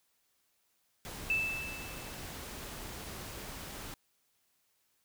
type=noise; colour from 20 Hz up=pink; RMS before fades=-44 dBFS; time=1.05-3.94 s; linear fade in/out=0 ms
type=tone with exponential decay; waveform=sine; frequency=2637 Hz; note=E7; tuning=in tune; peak=-26 dBFS; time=1.3-2.36 s; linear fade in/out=2 ms; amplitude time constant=230 ms
effects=white hiss -75 dBFS RMS until 5.04 s